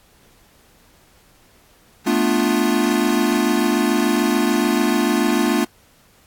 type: chord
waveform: square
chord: B half-diminished seventh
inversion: third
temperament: equal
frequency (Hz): 220 / 246.9 / 293.7 / 349.2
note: A3 / B3 / D4 / F4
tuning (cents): 0 / 0 / 0 / 0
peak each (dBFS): -22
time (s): 2.06-5.65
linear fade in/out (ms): 10
effects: pink hiss -54 dBFS RMS until 6.26 s + AAC 64 kbps